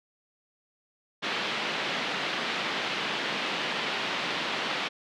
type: band-pass noise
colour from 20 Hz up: white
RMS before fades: -31 dBFS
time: 1.22-4.89 s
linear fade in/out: 20 ms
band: 160 to 3600 Hz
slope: 24 dB/octave
effects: none